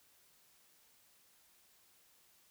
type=silence; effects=white hiss -68 dBFS RMS until 2.5 s